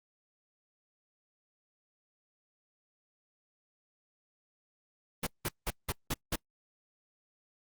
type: noise bursts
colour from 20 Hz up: pink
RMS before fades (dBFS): -32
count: 6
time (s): 5.23-6.358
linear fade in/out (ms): 5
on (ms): 38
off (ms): 180
effects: noise-tail reverb RT60 0.1 s tail -25 dB re dry + Opus 32 kbps